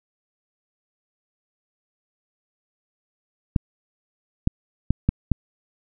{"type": "clicks", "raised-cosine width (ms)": 5, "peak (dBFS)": -5, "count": 5, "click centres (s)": [3.562, 4.474, 4.906, 5.09, 5.317], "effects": []}